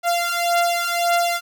sawtooth beating tone pair, 691 / 692.8 Hz, F5 / F5, -19 / -14 cents, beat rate 1.8 Hz, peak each -17 dBFS, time 0.03-1.41 s, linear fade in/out 50 ms, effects none

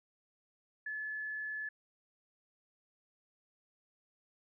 sine tone with frequency modulation, 1722 Hz, A6, 38 cents flat, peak -37 dBFS, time 0.86-1.69 s, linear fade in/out 5 ms, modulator 51.4 Hz, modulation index 0.22, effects none

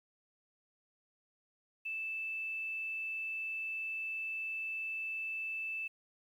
sine tone with quantisation, 2637 Hz, E7, in tune, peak -36 dBFS, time 1.85-5.88 s, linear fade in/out 10 ms, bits 11, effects none

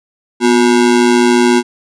square ring-modulated tone, 302.6 Hz, D#4, 48 cents flat, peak -5 dBFS, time 0.4-1.63 s, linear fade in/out 50 ms, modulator 56.9 Hz, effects resampled to 22050 Hz

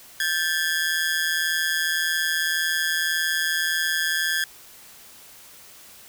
sawtooth ring-modulated tone, 1661.2 Hz, G#6, in tune, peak -15 dBFS, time 0.2-4.44 s, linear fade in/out 2 ms, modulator 80.9 Hz, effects white hiss -47 dBFS RMS until 6.08 s

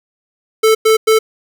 square tone bursts, 440 Hz, A4, in tune, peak -8 dBFS, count 3, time 0.63-1.19 s, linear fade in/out 10 ms, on 120 ms, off 100 ms, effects none

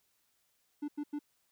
triangle tone bursts, 293.7 Hz, D4, in tune, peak -32 dBFS, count 3, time 0.82-1.191 s, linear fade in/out 10 ms, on 63 ms, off 91 ms, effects white hiss -75 dBFS RMS until 1.51 s

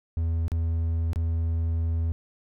triangle tone with dropouts, 82.3 Hz, E2, 2 cents flat, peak -21 dBFS, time 0.17-2.12 s, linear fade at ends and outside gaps 0 ms, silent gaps 0.481-0.518 / 1.132-1.159 s, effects none

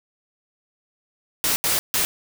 white noise bursts at uneven times, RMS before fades -21 dBFS, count 3, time 1.44-1.56 / 1.64-1.79 / 1.94-2.05 s, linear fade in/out 0 ms, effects none

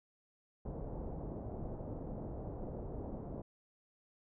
pink low-pass noise, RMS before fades -43 dBFS, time 0.65-3.42 s, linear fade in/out 5 ms, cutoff 720 Hz, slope 24 dB/octave, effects none

